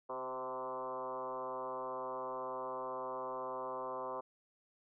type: tone with frequency modulation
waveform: sine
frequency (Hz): 773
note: G5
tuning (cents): -24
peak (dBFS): -38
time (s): 0.09-4.21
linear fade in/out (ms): 10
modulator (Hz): 128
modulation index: 3
effects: none